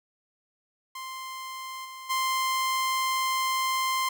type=tone with level steps; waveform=sawtooth; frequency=1046.5 Hz; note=C6; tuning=in tune; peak=-32 / -36 / -21 dBFS; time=0.95-4.09 s; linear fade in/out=5 ms; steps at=1.84 / 2.09 s; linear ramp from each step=20 ms; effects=none